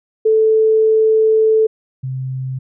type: tone pair in turn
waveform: sine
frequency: 439 / 130.76 Hz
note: A4 / C3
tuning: -4 / -1 cents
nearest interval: octave + major sixth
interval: 2097 cents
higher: first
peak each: -9 / -20 dBFS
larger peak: first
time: 0.25-1.67 / 2.03-2.59 s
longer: first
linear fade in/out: 10 ms
effects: none